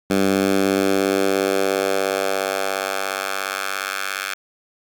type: tone with high-pass filter sweep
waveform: 10% pulse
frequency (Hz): 97.1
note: G2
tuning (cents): -16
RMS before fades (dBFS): -21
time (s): 0.1-4.34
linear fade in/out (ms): 5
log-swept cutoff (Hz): 200 to 1600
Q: 1.4
effects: Opus 48 kbps